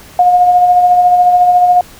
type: tone with tremolo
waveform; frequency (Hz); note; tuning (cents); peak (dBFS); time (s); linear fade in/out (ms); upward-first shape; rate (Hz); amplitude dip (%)
sine; 717; F5; +45; -3; 0.19-1.81; 2; sine; 14; 40
effects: pink hiss -37 dBFS RMS until 1.99 s